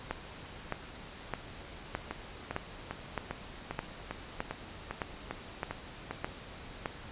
two click trains, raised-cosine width 0.5 ms, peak -17 / -20 dBFS, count 12 / 11, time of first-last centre 0.11-6.858 / 2.11-6.11 s, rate 1.63 / 2.5 Hz, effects pink hiss -47 dBFS RMS until 7.11 s + resampled to 8000 Hz

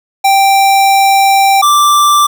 square tone pair in turn, 784 / 1174.7 Hz, G5 / D6, 0 / 0 cents, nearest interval perfect fifth, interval 700 cents, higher second, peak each -6 dBFS, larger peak neither, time 0.24-1.62 / 1.62-2.27 s, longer first, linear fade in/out 10 ms, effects none

